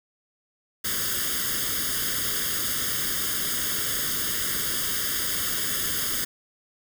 white noise with comb filter, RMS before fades -27 dBFS, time 0.84-6.25 s, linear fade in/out 10 ms, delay 0.6 ms, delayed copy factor +0.95, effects none

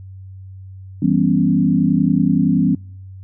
sine chord, C# half-diminished seventh, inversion first, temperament equal, 164.81 / 196 / 246.9 / 277.2 Hz, E3 / G3 / B3 / C#4, 0 / 0 / 0 / 0 cents, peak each -18 dBFS, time 1.02-2.75 s, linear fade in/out 5 ms, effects noise-tail reverb RT60 0.6 s tail -25 dB re dry + added 95 Hz sine -33 dBFS peak until 3.23 s

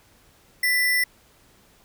sine tone with sample-and-hold, 1985 Hz, B6, 8 cents sharp, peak -18 dBFS, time 0.63-1.04 s, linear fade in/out 5 ms, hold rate 7350 Hz, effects pink hiss -57 dBFS RMS until 1.84 s

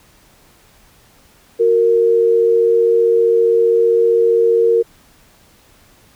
sine tone pair together, 366.5 / 461.8 Hz, F#4 / A#4, -16 / -16 cents, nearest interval major third, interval 400 cents, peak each -18 / -10 dBFS, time 1.59-4.83 s, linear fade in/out 20 ms, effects pink hiss -50 dBFS RMS until 6.15 s

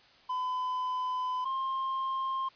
triangle tone pair in turn, 1010 / 1060.7 Hz, B5 / C6, +39 / +23 cents, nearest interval minor second, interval 84 cents, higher second, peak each -28 dBFS, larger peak neither, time 0.29-1.45 / 1.45-2.49 s, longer first, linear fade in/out 10 ms, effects white hiss -59 dBFS RMS until 2.55 s + resampled to 11025 Hz

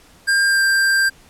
square tone with pitch glide, 1601 to 1583.5 Hz, G6 to G6, +36 to +17 cents, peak -14 dBFS, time 0.27-1.1 s, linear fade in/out 20 ms, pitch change -19 cents, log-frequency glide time 0.46-0.62 s, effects pink hiss -49 dBFS RMS until 1.29 s + low-pass 12000 Hz 12 dB/octave

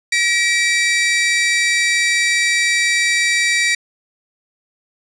sawtooth tone pair together, 1909.3 / 2317 Hz, A#6 / D7, +41 / -24 cents, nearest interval minor third, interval 335 cents, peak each -13 dBFS, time 0.12-3.75 s, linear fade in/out 5 ms, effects resampled to 22050 Hz

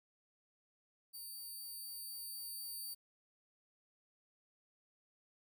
5% pulse tone with level ramp, 4613 Hz, D8, 32 cents flat, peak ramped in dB -40 to -36 dBFS, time 1.13-2.95 s, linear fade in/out 20 ms, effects none

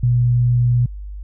sine tone, 121.8 Hz, B2, 24 cents flat, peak -12 dBFS, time 0.03-0.86 s, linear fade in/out 5 ms, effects added 50 Hz sine -28 dBFS peak until 1.23 s

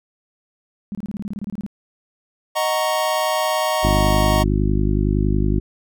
sine tone bursts, 203.9 Hz, G#3, 32 cents flat, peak -24 dBFS, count 14, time 0.92-1.664 s, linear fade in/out 0 ms, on 29 ms, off 26 ms
square chord, D# minor seventh, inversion none, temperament equal, 622.3 / 740 / 932.3 / 1108.7 Hz, D#5 / F#5 / A#5 / C#6, 0 / 0 / 0 / 0 cents, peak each -22 / -26 / -25 / -26 dBFS, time 2.55-4.44 s, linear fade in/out 20 ms
harmonic tone, 50.8 Hz, G#1, 38 cents flat, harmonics 1 / 2 / 3 / 4 / 5 / 6 / 7, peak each -19 / -22 / -24 / -25 / -26 / -27 / -27 dBFS, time 3.83-5.6 s, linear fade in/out 10 ms
effects none

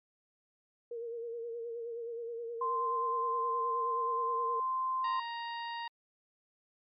sine tone with vibrato, 466.2 Hz, A#4, in tune, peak -37 dBFS, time 0.91-4.6 s, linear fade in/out 5 ms, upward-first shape sine, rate 9.5 Hz, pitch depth 43 cents each way
sine tone, 1041 Hz, C6, 9 cents flat, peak -30 dBFS, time 2.61-5.2 s, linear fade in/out 5 ms
harmonic tone, 935 Hz, A#5, 5 cents sharp, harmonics 1 / 2 / 3 / 4 / 5, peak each -38 / -44 / -48 / -50 / -52 dBFS, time 5.04-5.88 s, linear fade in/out 5 ms
effects MP3 64 kbps

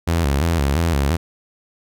sawtooth tone with vibrato, 76.4 Hz, D#2, 31 cents flat, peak -12 dBFS, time 0.07-1.17 s, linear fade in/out 10 ms, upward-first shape square, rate 2.9 Hz, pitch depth 160 cents each way, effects none

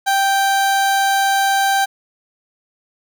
30% pulse tone, 784 Hz, G5, in tune, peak -11 dBFS, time 0.06-1.86 s, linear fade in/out 20 ms, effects none

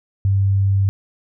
sine tone, 98 Hz, G2, in tune, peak -13 dBFS, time 0.25-0.89 s, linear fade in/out 0 ms, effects none

